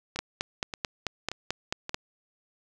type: two click trains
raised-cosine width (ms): 0.2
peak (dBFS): -11 / -17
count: 9 / 4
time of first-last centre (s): 0.19-1.944 / 0.16-1.894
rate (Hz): 4.56 / 1.73
effects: none